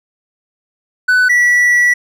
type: tone pair in turn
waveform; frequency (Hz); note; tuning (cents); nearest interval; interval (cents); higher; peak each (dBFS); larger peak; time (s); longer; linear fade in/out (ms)
triangle; 1497 / 1949.5; F#6 / B6; +20 / -23; perfect fourth; 457; second; -6; neither; 1.08-1.29 / 1.29-1.94; second; 10
effects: none